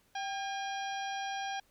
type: harmonic tone with a mistuned harmonic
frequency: 809 Hz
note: G#5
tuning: 46 cents flat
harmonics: 1 / 2 / 3 / 4 / 5 / 6 / 7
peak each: -36 / -42 / -47 / -45 / -53 / -54 / -50 dBFS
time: 0.15-1.6 s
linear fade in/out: 5 ms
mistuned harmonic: 1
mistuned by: -57 cents
effects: pink hiss -69 dBFS RMS until 1.7 s